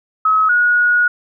sine tone pair in turn, 1281 / 1451.5 Hz, E6 / F#6, -50 / -34 cents, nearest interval major second, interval 216 cents, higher second, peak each -10 dBFS, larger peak neither, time 0.25-0.49 / 0.49-1.08 s, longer second, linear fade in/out 5 ms, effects none

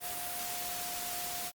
sine tone in noise, 711 Hz, F5, 31 cents sharp, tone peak -43 dBFS, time 0-1.52 s, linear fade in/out 50 ms, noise white, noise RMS -38 dBFS, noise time 0-1.52 s, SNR -8 dB, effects Opus 32 kbps

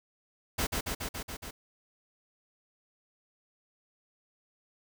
pink noise with echo, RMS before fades -30 dBFS, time 0.58-0.67 s, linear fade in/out 10 ms, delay 140 ms, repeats 6, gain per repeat -2 dB, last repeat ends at 1.51 s, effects none

